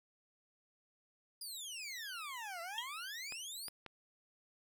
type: exponential two-way sweep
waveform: 20% pulse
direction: down then up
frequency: 4978 to 659.3 to 4978 Hz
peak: -38 dBFS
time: 1.41-3.69 s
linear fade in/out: 5 ms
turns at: 2.61 s
type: tone with exponential decay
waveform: sine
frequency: 3242 Hz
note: G#7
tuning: 42 cents flat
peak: -33 dBFS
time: 2.78-2.89 s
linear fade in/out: 2 ms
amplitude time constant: 22 ms
type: clicks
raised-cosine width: 0.3 ms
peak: -31 dBFS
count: 3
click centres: 3.323 / 3.683 / 3.863 s
effects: none